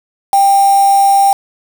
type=tone with quantisation; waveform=sine; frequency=791 Hz; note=G5; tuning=15 cents sharp; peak=-6 dBFS; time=0.33-1.33 s; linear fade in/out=2 ms; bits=3; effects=none